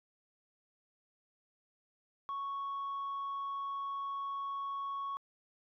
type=tone; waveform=sine; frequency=1108.7 Hz; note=C#6; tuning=in tune; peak=-34 dBFS; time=2.29-5.17 s; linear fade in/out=0 ms; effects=tanh soft clip ceiling -34 dBFS